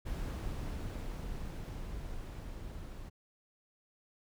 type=noise with level ramp; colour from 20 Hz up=brown; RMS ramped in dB=-37 to -45 dBFS; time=0.05-3.1 s; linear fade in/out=20 ms; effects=none